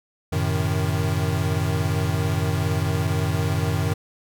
square chord, F# diminished seventh, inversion none, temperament equal, 92.5 / 110 / 130.81 / 155.56 Hz, F#2 / A2 / C3 / Eb3, 0 / 0 / 0 / 0 cents, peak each -25 / -28 / -31 / -26 dBFS, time 0.32-3.94 s, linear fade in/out 10 ms, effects none

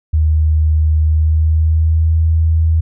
sine tone with pitch glide, 77.78 to 80.62 Hz, D#2 to E2, 0 to -38 cents, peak -9 dBFS, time 0.13-2.81 s, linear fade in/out 10 ms, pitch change +62 cents, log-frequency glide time 1.02-2.16 s, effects none

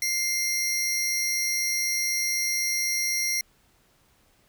sawtooth tone pair together, 2100 / 5636 Hz, C7 / F8, +6 / +15 cents, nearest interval octave + perfect fourth, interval 1709 cents, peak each -24 dBFS, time 0.02-3.41 s, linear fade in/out 2 ms, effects pink hiss -63 dBFS RMS until 4.48 s

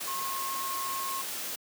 sine tone in noise, 1079 Hz, C#6, 47 cents flat, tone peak -33 dBFS, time 0.07-1.22 s, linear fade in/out 10 ms, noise white, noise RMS -36 dBFS, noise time 0-1.56 s, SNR 0 dB, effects high-pass 200 Hz 12 dB/octave

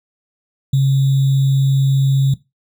sine tone with sample-and-hold, 135.8 Hz, C#3, 35 cents flat, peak -10 dBFS, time 0.73-2.34 s, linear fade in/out 5 ms, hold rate 3675 Hz, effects noise-tail reverb RT60 0.2 s tail -17 dB re dry

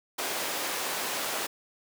pink high-pass noise, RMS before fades -32 dBFS, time 0.18-1.47 s, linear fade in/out 10 ms, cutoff 450 Hz, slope 12 dB/octave, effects none

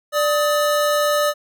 square tone pair together, 590 / 1262.9 Hz, D5 / D#6, +8 / +25 cents, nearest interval octave + minor second, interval 1317 cents, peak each -18 / -22 dBFS, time 0.12-1.34 s, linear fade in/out 50 ms, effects none

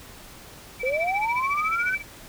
sine tone with tremolo, 2317 Hz, D7, 24 cents flat, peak -22 dBFS, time 0.79-2.03 s, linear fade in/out 50 ms, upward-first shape sine, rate 14 Hz, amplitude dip 95%
sine linear sweep, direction up, 487.7 to 1548 Hz, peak -23 dBFS, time 0.83-1.95 s, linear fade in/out 5 ms
effects tanh soft clip ceiling -14 dBFS + pink hiss -45 dBFS RMS until 2.28 s

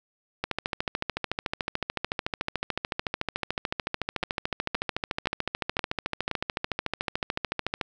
two click trains, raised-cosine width 0.3 ms, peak -11 / -11 dBFS, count 102 / 5, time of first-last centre 0.44-7.812 / 4.23-6.313 s, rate 13.7 / 1.92 Hz, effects none

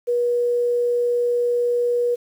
sine tone, 482.4 Hz, B4, 41 cents flat, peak -17 dBFS, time 0.07-2.16 s, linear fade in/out 20 ms, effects 8-bit

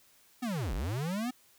square linear two-way sweep, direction down then up, 259.3 to 39.76 to 259.3 Hz, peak -32 dBFS, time 0.42-1.31 s, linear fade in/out 10 ms, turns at 0.74 s, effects white hiss -63 dBFS RMS until 1.58 s

